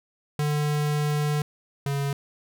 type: tone pair in turn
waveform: square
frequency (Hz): 148.6 / 140.26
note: D3 / C#3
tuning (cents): +21 / +21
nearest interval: minor second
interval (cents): 100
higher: first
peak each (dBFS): -23 / -25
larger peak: first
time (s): 0.39-1.42 / 1.86-2.13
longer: first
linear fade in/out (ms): 2
effects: none